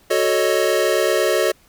square chord, D# half-diminished seventh, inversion first, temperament equal, 370 / 440 / 554.4 / 622.3 Hz, F#4 / A4 / C#5 / D#5, 0 / 0 / 0 / 0 cents, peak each -22 dBFS, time 0.1-1.52 s, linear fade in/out 10 ms, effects pink hiss -54 dBFS RMS until 1.68 s

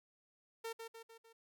sawtooth tone with echo, 454.4 Hz, A#4, 44 cents flat, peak -37 dBFS, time 0.64-0.73 s, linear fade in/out 10 ms, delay 150 ms, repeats 4, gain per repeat -5 dB, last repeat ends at 1.33 s, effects none

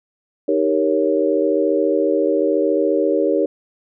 sine chord, Eb dominant seventh, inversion none, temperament equal, 311.1 / 392 / 466.2 / 554.4 Hz, Eb4 / G4 / Bb4 / Db5, 0 / 0 / 0 / 0 cents, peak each -20 dBFS, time 0.48-3.46 s, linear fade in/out 5 ms, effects none

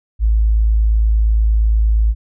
sine tone, 54.3 Hz, A1, 22 cents flat, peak -10 dBFS, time 0.19-2.15 s, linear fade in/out 50 ms, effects none

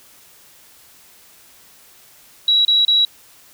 sine tone bursts, 3889 Hz, B7, 27 cents flat, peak -11 dBFS, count 3, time 2.48-3.05 s, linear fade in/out 2 ms, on 170 ms, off 30 ms, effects white hiss -48 dBFS RMS until 3.53 s

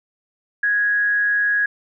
sine tone with amplitude modulation, 1661.2 Hz, G#6, in tune, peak -14 dBFS, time 0.63-1.66 s, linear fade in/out 5 ms, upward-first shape sine, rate 206 Hz, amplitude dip 35%, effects none

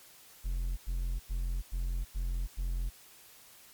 triangle tone bursts, 43.5 Hz, F1, 6 cents flat, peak -28 dBFS, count 6, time 0.44-2.9 s, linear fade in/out 20 ms, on 330 ms, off 96 ms, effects white hiss -56 dBFS RMS until 3.73 s + MP3 96 kbps

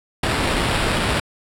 pink noise with sample-and-hold, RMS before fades -20 dBFS, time 0.23-1.2 s, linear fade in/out 5 ms, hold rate 6300 Hz, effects low-pass 10000 Hz 12 dB/octave

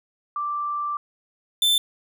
sine / 45% pulse tone pair in turn, 1174.7 / 3541 Hz, D6 / A7, 0 / +10 cents, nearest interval octave + perfect fifth, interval 1910 cents, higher second, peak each -24 / -17 dBFS, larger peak second, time 0.36-0.97 / 1.62-1.78 s, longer first, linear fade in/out 2 ms, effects none

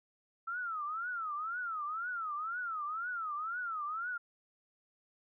sine tone with vibrato, 1318.5 Hz, E6, in tune, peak -35 dBFS, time 0.47-4.18 s, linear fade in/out 10 ms, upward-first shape triangle, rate 2 Hz, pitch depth 230 cents each way, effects none

